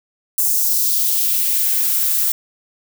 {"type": "noise with high-pass filter sweep", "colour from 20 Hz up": "violet", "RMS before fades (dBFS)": -17, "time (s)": [0.38, 2.32], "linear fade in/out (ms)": 2, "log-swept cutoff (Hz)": [7300, 840], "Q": 1.5, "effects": []}